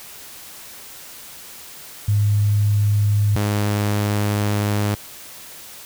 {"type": "tone pair in turn", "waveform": ["sine", "sawtooth"], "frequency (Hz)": [103.5, 103.5], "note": ["G#2", "G#2"], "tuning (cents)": [-5, -5], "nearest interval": "unison", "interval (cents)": 0, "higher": "neither", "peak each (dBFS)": -14, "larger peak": "neither", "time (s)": [[2.08, 3.36], [3.36, 4.95]], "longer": "second", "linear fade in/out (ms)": 5, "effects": ["white hiss -39 dBFS RMS until 5.85 s"]}